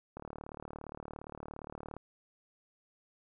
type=click train; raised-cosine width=1 ms; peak=-29 dBFS; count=68; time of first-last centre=0.17-1.966 s; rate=37.3 Hz; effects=none